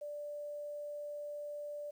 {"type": "tone with quantisation", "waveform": "sine", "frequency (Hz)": 587.3, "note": "D5", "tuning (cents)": 0, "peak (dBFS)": -40, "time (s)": [0.01, 1.91], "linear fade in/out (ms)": 10, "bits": 11, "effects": []}